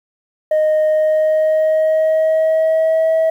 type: tone with pitch glide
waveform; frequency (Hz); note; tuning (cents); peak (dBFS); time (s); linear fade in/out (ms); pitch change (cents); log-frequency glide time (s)
sine; 619 to 644.5; D#5 to E5; -9 to -39; -9; 0.51-3.3; 5; +70; 0.86-3.11
effects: tanh soft clip ceiling -10 dBFS + 8-bit